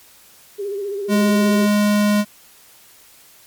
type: tone with vibrato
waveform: sine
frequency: 400.9 Hz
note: G4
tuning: 39 cents sharp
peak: -22 dBFS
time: 0.58-1.67 s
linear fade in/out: 20 ms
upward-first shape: sine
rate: 15 Hz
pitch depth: 59 cents each way
type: tone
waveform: square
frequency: 207.5 Hz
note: G#3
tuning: 1 cent flat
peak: -14 dBFS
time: 1.08-2.25 s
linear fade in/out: 50 ms
effects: white hiss -48 dBFS RMS until 3.46 s + MP3 96 kbps